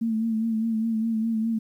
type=tone with vibrato; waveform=sine; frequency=223.9 Hz; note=A3; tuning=30 cents sharp; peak=-22 dBFS; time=0.01-1.59 s; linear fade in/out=10 ms; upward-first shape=sine; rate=4.9 Hz; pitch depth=42 cents each way; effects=10-bit